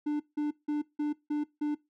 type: tone bursts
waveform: triangle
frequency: 296.9 Hz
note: D4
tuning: 19 cents sharp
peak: -25 dBFS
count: 6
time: 0.06-1.75 s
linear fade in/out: 10 ms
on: 140 ms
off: 170 ms
effects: noise-tail reverb RT60 0.2 s tail -20 dB re dry